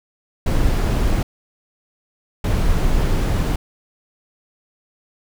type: noise bursts at uneven times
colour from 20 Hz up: brown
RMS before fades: -17 dBFS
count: 2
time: 0.46-1.23 / 2.44-3.56 s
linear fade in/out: 5 ms
effects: none